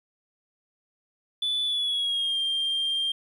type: tone with pitch glide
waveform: sine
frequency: 3476 to 3188 Hz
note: A7 to G7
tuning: -22 to +28 cents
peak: -22 dBFS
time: 1.42-3.12 s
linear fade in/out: 5 ms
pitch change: -150 cents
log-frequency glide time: 1.64-2.39 s
effects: tanh soft clip ceiling -22 dBFS + 10-bit